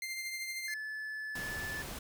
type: tone with tremolo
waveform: sawtooth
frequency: 2096 Hz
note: C7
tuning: 2 cents sharp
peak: -32 dBFS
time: 0.02-0.74 s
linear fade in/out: 2 ms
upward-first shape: triangle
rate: 13 Hz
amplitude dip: 45%
type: tone with pitch glide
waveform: triangle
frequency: 1732 to 1744 Hz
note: A6 to A6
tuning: -28 to -16 cents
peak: -36 dBFS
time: 0.68-1.82 s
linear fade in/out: 2 ms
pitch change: +12 cents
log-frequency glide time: 1.38-1.66 s
type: noise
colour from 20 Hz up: pink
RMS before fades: -43 dBFS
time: 1.35-1.99 s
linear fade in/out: 5 ms
effects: none